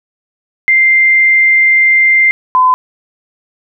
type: tone pair in turn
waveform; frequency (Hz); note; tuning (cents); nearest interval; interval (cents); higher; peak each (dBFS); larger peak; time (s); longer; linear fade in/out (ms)
sine; 2093 / 1016.7; C7 / B5; 0 / +50; octave + minor second; 1250; first; -5; neither; 0.68-2.31 / 2.55-2.74; first; 0
effects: none